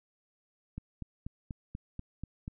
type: click train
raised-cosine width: 5 ms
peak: -26 dBFS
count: 8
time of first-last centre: 0.78-2.479 s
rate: 4.12 Hz
effects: none